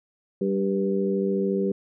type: harmonic tone with a mistuned harmonic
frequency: 97.4 Hz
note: G2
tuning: 11 cents flat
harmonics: 2 / 3 / 4 / 5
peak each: -25 / -33 / -25 / -30 dBFS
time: 0.41-1.72 s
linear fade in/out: 5 ms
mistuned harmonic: 4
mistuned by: +16 cents
effects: none